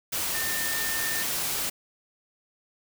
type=tone in noise; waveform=sine; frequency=1800 Hz; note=A6; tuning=39 cents sharp; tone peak=-32 dBFS; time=0.34-1.24 s; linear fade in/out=10 ms; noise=white; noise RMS=-29 dBFS; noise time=0.12-1.7 s; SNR=-6 dB; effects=none